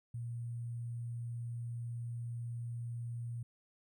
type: tone with sample-and-hold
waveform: sine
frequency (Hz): 118.2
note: A#2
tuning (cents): +24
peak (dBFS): -38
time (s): 0.14-3.43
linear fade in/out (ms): 5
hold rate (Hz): 8820
effects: none